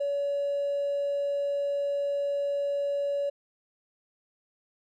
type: tone with hard clipping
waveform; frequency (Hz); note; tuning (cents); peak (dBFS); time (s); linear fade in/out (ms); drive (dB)
triangle; 567; C#5; +39; -26; 0-3.3; 10; 3
effects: none